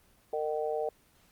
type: harmonic tone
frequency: 152.8 Hz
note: D#3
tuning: 31 cents flat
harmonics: 3 / 4 / 5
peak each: -32 / -34 / -36 dBFS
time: 0.33-0.89 s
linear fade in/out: 2 ms
effects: pink hiss -64 dBFS RMS until 1.31 s + Opus 24 kbps